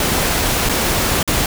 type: noise with dropouts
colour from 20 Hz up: pink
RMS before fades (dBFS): -17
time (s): 0-1.46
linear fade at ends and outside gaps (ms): 2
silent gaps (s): 0.69-0.694 / 1.229-1.276
effects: none